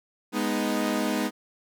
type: chord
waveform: sawtooth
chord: G# minor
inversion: none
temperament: equal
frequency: 207.7 / 246.9 / 311.1 Hz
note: G#3 / B3 / D#4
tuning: 0 / 0 / 0 cents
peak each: -25 dBFS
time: 0.32-1.31 s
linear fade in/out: 50 ms
effects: none